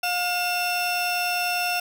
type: tone pair together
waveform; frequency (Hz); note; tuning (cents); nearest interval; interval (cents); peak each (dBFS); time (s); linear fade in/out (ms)
30% pulse; 713.8 / 2695; F5 / E7; +38 / +38; octave + major seventh; 2300; -23; 0.03-1.8; 5
effects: none